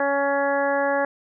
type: harmonic tone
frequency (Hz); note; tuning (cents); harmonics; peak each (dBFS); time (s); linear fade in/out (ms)
280; C#4; +18; 1 / 2 / 3 / 4 / 5 / 6 / 7; -30 / -22 / -26 / -31 / -33 / -27 / -37; 0-1.05; 2
effects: none